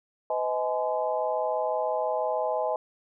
sine tone cluster, 505 / 631 / 845 / 1024 Hz, B4 / D#5 / G#5 / C6, +39 / +24 / +30 / -38 cents, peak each -31 / -28 / -30 / -36 dBFS, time 0.3-2.76 s, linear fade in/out 2 ms, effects none

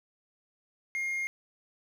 triangle tone, 2131 Hz, C7, 31 cents sharp, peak -28 dBFS, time 0.95-1.27 s, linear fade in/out 0 ms, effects 10-bit

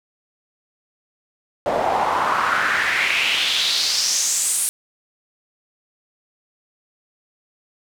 pink noise with band-pass filter sweep, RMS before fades -20 dBFS, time 1.66-4.69 s, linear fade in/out 0 ms, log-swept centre 610 to 9900 Hz, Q 3.5, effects none

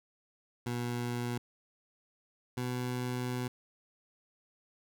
20% pulse tone pair in turn, 120.8 / 124.56 Hz, B2 / B2, -38 / +15 cents, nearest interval minor second, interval 53 cents, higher second, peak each -28 dBFS, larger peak neither, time 0.66-1.38 / 2.57-3.48 s, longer second, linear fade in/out 5 ms, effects none

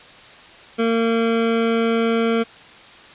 square tone pair together, 228.6 / 457.2 Hz, A#3 / A#4, -34 / -34 cents, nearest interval octave, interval 1200 cents, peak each -20 dBFS, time 0.78-2.44 s, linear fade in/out 20 ms, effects white hiss -43 dBFS RMS until 3.14 s + resampled to 8000 Hz

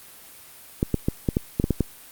clicks, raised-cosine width 3 ms, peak -7 dBFS, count 9, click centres 0.829 / 0.943 / 1.085 / 1.288 / 1.369 / 1.599 / 1.641 / 1.707 / 1.807 s, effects white hiss -46 dBFS RMS until 2.11 s + Opus 32 kbps

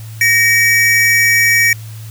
square tone pair together, 1864.7 / 2286 Hz, A#6 / D7, 0 / -47 cents, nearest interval major third, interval 353 cents, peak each -12 dBFS, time 0.21-1.73 s, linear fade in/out 2 ms, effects added 110 Hz sine -27 dBFS peak until 2.1 s + white hiss -40 dBFS RMS until 2.1 s

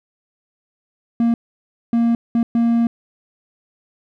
triangle tone bursts at uneven times, 233.1 Hz, A#3, in tune, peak -11 dBFS, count 4, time 1.2-1.34 / 1.93-2.15 / 2.35-2.43 / 2.55-2.87 s, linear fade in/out 2 ms, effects none

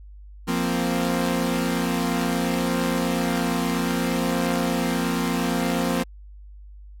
sawtooth chord, F suspended fourth, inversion none, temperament equal, 174.61 / 233.1 / 261.6 Hz, F3 / Bb3 / C4, 0 / 0 / 0 cents, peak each -22 dBFS, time 0.47-6.04 s, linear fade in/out 20 ms, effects added 50 Hz sine -40 dBFS peak until 7 s + AAC 64 kbps

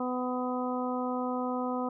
harmonic tone, 251 Hz, B3, 28 cents sharp, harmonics 1 / 2 / 3 / 4 / 5, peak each -32 / -35 / -37 / -38 / -39 dBFS, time 0-1.89 s, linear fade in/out 5 ms, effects none

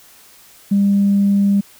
sine tone, 200 Hz, G3, 35 cents sharp, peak -10 dBFS, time 0.71-1.61 s, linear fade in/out 10 ms, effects tanh soft clip ceiling -6 dBFS + white hiss -46 dBFS RMS until 1.79 s

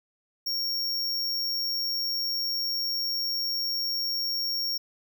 square tone, 5530 Hz, F8, 18 cents flat, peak -27 dBFS, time 0.46-4.78 s, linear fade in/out 10 ms, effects none

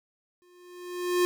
square tone with exponential growth, 356.5 Hz, F4, 36 cents sharp, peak -20 dBFS, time 0.42-1.25 s, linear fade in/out 0 ms, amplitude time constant 180 ms, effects none

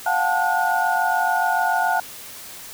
sine tone cluster, 705 / 752 / 877 / 1450 Hz, F5 / F#5 / A5 / F#6, +16 / +28 / -6 / -35 cents, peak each -23 dBFS, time 0.06-2 s, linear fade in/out 5 ms, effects white hiss -38 dBFS RMS until 2.73 s

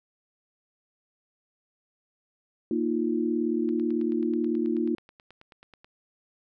sine chord, Bb suspended fourth, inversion none, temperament equal, 233.1 / 311.1 / 349.2 Hz, Bb3 / Eb4 / F4, 0 / 0 / 0 cents, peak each -28 dBFS, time 2.71-4.95 s, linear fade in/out 2 ms
click train, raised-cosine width 0.3 ms, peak -34 dBFS, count 21, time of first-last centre 3.69-5.845 s, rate 9.28 Hz
effects none

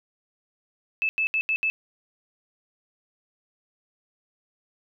sine tone bursts at uneven times, 2618 Hz, E7, 13 cents flat, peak -21 dBFS, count 5, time 1.02-1.09 / 1.18-1.27 / 1.34-1.41 / 1.49-1.56 / 1.63-1.7 s, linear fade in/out 0 ms, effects none

